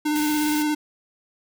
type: tone with vibrato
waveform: square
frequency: 301.2 Hz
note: D4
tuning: 44 cents sharp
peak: -21 dBFS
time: 0.05-0.75 s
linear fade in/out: 10 ms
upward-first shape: square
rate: 17 Hz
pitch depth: 15 cents each way
type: band-stop noise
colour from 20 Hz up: white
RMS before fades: -32 dBFS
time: 0.15-0.63 s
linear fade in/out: 10 ms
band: 290 to 1600 Hz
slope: 24 dB/octave
effects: none